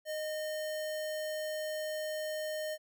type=tone with sample-and-hold; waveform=sine; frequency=618 Hz; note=D#5; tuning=12 cents flat; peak=-34 dBFS; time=0.05-2.78 s; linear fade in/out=50 ms; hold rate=2450 Hz; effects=none